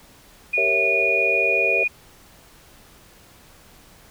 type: tone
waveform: sine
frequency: 2452 Hz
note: D#7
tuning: 26 cents flat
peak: -18 dBFS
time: 0.53-1.88 s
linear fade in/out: 10 ms
type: chord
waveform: sine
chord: G diminished seventh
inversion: none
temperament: equal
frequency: 392 / 466.2 / 554.4 / 659.3 Hz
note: G4 / Bb4 / Db5 / Fb5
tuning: 0 / 0 / 0 / 0 cents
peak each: -27 dBFS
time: 0.57-1.84 s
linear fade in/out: 10 ms
effects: pink hiss -50 dBFS RMS until 4.1 s